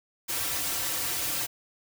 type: noise with comb filter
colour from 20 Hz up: white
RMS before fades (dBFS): -30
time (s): 0.28-1.47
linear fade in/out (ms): 20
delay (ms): 4.8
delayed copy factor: -0.9
effects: none